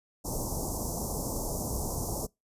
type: band-stop noise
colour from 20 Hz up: pink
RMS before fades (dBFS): -33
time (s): 0.24-2.27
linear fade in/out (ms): 20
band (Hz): 980 to 5500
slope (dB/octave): 48
effects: noise-tail reverb RT60 0.2 s tail -25 dB re dry + resampled to 32000 Hz